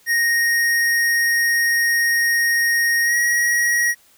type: tone with pitch glide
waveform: square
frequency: 1864.7 to 1898.4 Hz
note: A#6 to A#6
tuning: 0 to +31 cents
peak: -16 dBFS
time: 0.06-3.95 s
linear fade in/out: 50 ms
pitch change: +31 cents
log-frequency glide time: 3.04-3.14 s
effects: white hiss -54 dBFS RMS until 4.17 s